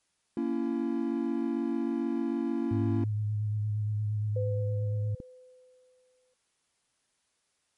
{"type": "chord", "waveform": "triangle", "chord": "A# diminished", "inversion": "none", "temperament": "just", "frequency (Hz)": [233.1, 279.7, 335.6], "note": ["A#3", "C#4", "E4"], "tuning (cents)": [0, 16, 31], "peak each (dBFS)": -30, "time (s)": [0.37, 3.04], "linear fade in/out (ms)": 2}
{"type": "tone with vibrato", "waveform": "sine", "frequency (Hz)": 105.7, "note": "G#2", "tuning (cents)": 31, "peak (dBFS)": -27, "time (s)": [2.71, 5.15], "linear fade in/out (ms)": 5, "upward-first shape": "sine", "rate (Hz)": 8.6, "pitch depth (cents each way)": 25}
{"type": "tone with exponential decay", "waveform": "sine", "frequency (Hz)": 507, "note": "B4", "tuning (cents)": 45, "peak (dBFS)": -30, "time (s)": [4.36, 6.34], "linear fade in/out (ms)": 5, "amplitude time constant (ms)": 430}
{"type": "click", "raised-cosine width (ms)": 3, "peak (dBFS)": -27, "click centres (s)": 5.202}
{"effects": ["white hiss -75 dBFS RMS until 7.77 s", "MP3 48 kbps"]}